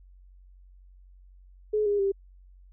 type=tone with pitch steps; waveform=sine; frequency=424.7 / 408.6 / 393.6 Hz; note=G#4 / G#4 / G4; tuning=+39 / -28 / +7 cents; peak=-22 dBFS; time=1.73-2.12 s; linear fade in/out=10 ms; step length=130 ms; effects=added 46 Hz sine -50 dBFS peak until 2.72 s